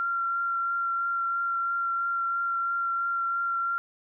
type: tone with vibrato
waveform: sine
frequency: 1374 Hz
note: F6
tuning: 29 cents flat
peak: -25 dBFS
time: 0-3.78 s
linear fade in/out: 0 ms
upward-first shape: triangle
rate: 3 Hz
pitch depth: 12 cents each way
effects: none